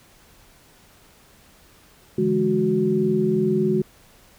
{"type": "tone cluster", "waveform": "sine", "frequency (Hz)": [146.6, 168.2, 209.6, 369.7], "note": ["D3", "E3", "G#3", "F#4"], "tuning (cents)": [-3, 35, 16, -1], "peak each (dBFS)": [-28, -27, -22, -20], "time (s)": [2.18, 3.82], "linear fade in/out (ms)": 5, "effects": ["pink hiss -53 dBFS RMS until 4.38 s"]}